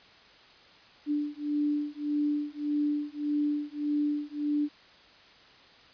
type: beating tone pair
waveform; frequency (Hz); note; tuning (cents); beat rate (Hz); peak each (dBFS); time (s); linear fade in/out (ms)
sine; 293.7 / 295.4; D4 / D4; 0 / +10; 1.7; -30; 1.06-4.69; 50
effects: white hiss -55 dBFS RMS until 5.93 s + resampled to 11025 Hz